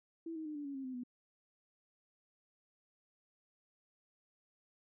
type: tone with pitch steps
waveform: sine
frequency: 329.6 / 316.4 / 303.6 / 291.4 / 279.7 / 268.5 / 257.7 / 247.3 Hz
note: E4 / D#4 / D#4 / D4 / C#4 / C4 / C4 / B3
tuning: 0 / +29 / -42 / -13 / +16 / +45 / -26 / +3 cents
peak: -40 dBFS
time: 0.26-1.036 s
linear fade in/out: 5 ms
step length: 97 ms
effects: none